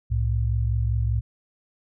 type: tone pair together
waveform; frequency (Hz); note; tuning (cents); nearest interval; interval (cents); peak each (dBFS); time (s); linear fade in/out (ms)
sine; 65.2 / 110.35; C2 / A2; -5 / +5; major sixth; 910; -23; 0.1-1.21; 20
effects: none